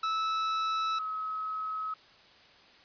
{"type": "tone pair in turn", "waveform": ["45% pulse", "sine"], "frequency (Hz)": [1308, 1281.1], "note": ["E6", "E6"], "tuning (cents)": [-14, -50], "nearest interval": "unison", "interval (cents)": 36, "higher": "first", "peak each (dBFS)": [-28, -32], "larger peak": "first", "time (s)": [[0.03, 0.99], [0.99, 1.94]], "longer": "first", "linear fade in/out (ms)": 5, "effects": ["white hiss -57 dBFS RMS until 2.84 s", "resampled to 11025 Hz"]}